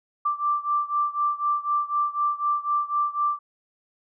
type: beating tone pair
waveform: sine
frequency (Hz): 1174.7 / 1178.7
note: D6 / D6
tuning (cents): 0 / +6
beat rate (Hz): 4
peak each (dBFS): -24 / -26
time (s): 0.25-3.39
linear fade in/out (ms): 10
effects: none